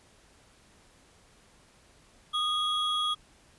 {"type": "tone pair together", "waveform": "triangle", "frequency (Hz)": [1233, 3327], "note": ["D#6", "G#7"], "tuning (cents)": [-16, 2], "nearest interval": "octave + perfect fourth", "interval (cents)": 1718, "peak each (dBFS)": [-28, -27], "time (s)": [2.33, 3.15], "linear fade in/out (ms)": 20, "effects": ["pink hiss -60 dBFS RMS until 3.58 s", "resampled to 24000 Hz"]}